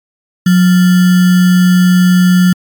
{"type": "tone with sample-and-hold", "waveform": "sine", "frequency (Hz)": 181.1, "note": "F#3", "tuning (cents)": -37, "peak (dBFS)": -4, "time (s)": [0.46, 2.53], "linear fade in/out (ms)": 5, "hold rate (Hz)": 1575, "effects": ["MP3 96 kbps"]}